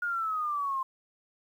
sine exponential sweep, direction down, 1441 to 1046.5 Hz, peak -28 dBFS, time 0.02-0.83 s, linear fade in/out 5 ms, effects 10-bit

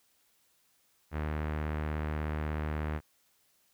sawtooth tone with low-pass filter, 76.4 Hz, D#2, 31 cents flat, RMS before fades -34 dBFS, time 1.11-3.01 s, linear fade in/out 50 ms, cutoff 1900 Hz, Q 1.5, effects white hiss -70 dBFS RMS until 3.73 s

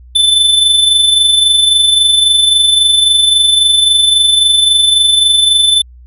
square tone with amplitude modulation, 3520 Hz, A7, in tune, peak -5 dBFS, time 0.15-5.82 s, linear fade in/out 10 ms, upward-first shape sine, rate 23.7 Hz, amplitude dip 45%, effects added 61 Hz sine -34 dBFS peak until 6.06 s + resampled to 32000 Hz

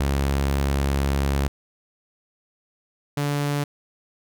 sawtooth tone pair in turn, 69.3 / 144.44 Hz, C#2 / D3, 0 / -28 cents, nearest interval octave + minor second, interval 1272 cents, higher second, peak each -16 / -18 dBFS, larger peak first, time 0-1.48 / 3.17-3.64 s, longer first, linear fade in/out 5 ms, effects none

